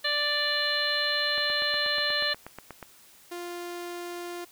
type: harmonic tone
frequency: 588 Hz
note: D5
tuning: 2 cents sharp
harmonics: 1 / 2 / 3 / 4 / 5 / 6 / 7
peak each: -34 / -37 / -29 / -40 / -33 / -34 / -29 dBFS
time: 0.04-2.34 s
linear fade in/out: 10 ms
type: click train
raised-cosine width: 0.5 ms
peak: -24 dBFS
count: 13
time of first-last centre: 1.38-2.828 s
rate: 8.29 Hz
type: tone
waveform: sawtooth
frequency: 349.5 Hz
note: F4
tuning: 1 cent sharp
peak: -31 dBFS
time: 3.31-4.45 s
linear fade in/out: 10 ms
effects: white hiss -55 dBFS RMS until 4.51 s